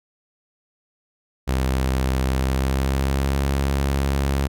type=tone with pitch glide; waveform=sawtooth; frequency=65.41 to 68.74 Hz; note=C2 to C#2; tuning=0 to -14 cents; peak=-15 dBFS; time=1.47-4.48 s; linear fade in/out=20 ms; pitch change=+86 cents; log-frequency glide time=2.28-3.42 s; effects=none